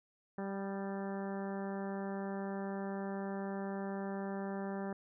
harmonic tone with a mistuned harmonic, 196 Hz, G3, in tune, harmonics 1 / 2 / 3 / 4 / 5 / 6 / 7 / 8 / 9, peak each -39 / -43 / -46 / -47 / -52 / -55 / -56 / -55 / -55 dBFS, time 0.38-4.93 s, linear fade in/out 2 ms, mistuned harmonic 6, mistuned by +33 cents, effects none

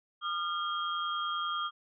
sine tone cluster, 1210 / 1380 / 3236 Hz, D#6 / F6 / G#7, -49 / -21 / -46 cents, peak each -33 / -37 / -37 dBFS, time 0.21-1.71 s, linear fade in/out 50 ms, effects none

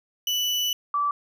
35% pulse / sine tone pair in turn, 2971 / 1159.1 Hz, F#7 / D6, +6 / -23 cents, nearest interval octave + major third, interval 1629 cents, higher first, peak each -21 dBFS, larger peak neither, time 0.27-0.73 / 0.94-1.11 s, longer first, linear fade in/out 2 ms, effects none

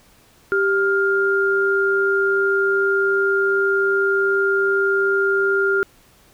sine tone pair together, 392 / 1405.4 Hz, G4 / F6, 0 / +10 cents, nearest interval octave + minor seventh, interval 2210 cents, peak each -18 dBFS, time 0.52-5.83 s, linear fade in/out 0 ms, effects pink hiss -53 dBFS RMS until 6.33 s

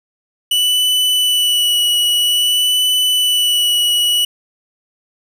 45% pulse tone with vibrato, 2960 Hz, F#7, in tune, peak -12 dBFS, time 0.51-4.25 s, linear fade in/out 5 ms, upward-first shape sine, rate 0.51 Hz, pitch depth 19 cents each way, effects none

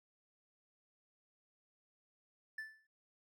triangle tone with exponential decay, 1756 Hz, A6, 4 cents flat, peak -37 dBFS, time 2.58-2.87 s, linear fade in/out 5 ms, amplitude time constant 62 ms, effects none

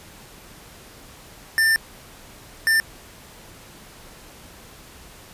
square tone bursts at uneven times, 1789 Hz, A6, 28 cents sharp, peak -16 dBFS, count 2, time 1.58-1.76 / 2.67-2.8 s, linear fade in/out 0 ms, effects pink hiss -45 dBFS RMS until 5.33 s + resampled to 32000 Hz

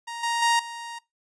sawtooth tone with level steps, 935 Hz, A#5, 5 cents sharp, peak -29 / -20 / -15 / -31 dBFS, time 0.07-0.99 s, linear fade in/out 10 ms, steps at 0.23 / 0.42 / 0.59 s, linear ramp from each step 5 ms, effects noise-tail reverb RT60 0.2 s tail -22 dB re dry + resampled to 22050 Hz

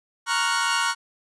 sawtooth chord, Gb major seventh, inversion first, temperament equal, 932.3 / 1108.7 / 1396.9 / 1480 Hz, Bb5 / Db6 / F6 / Gb6, 0 / 0 / 0 / 0 cents, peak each -23 dBFS, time 0.26-0.95 s, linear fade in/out 50 ms, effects resampled to 22050 Hz

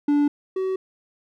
triangle tone pair in turn, 290.7 / 378.1 Hz, D4 / F#4, -18 / +38 cents, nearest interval perfect fourth, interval 456 cents, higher second, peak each -14 / -20 dBFS, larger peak first, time 0.08-0.28 / 0.56-0.76 s, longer neither, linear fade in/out 5 ms, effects none

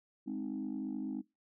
sine chord, Ab major, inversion none, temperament equal, 207.7 / 261.6 / 311.1 Hz, Ab3 / C4 / Eb4, 0 / 0 / 0 cents, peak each -40 / -38 / -40 dBFS, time 0.26-1.22 s, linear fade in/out 20 ms, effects noise-tail reverb RT60 0.2 s tail -21 dB re dry + tanh soft clip ceiling -30 dBFS

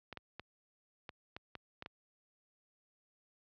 clicks, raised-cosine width 0.3 ms, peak -28 dBFS, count 8, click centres 0.127 / 0.173 / 0.396 / 1.092 / 1.365 / 1.553 / 1.824 / 1.861 s, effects high-pass 60 Hz 12 dB/octave + low-pass 5000 Hz 12 dB/octave

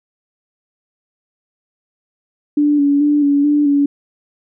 sine tone with vibrato, 289 Hz, D4, 28 cents flat, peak -10 dBFS, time 2.57-3.86 s, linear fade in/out 5 ms, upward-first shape square, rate 2.3 Hz, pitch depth 28 cents each way, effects none

